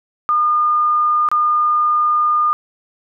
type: tone with dropouts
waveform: sine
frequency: 1215 Hz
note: D#6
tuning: 42 cents flat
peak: -12 dBFS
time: 0.29-2.53 s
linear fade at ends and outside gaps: 0 ms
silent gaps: 1.288-1.315 s
effects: none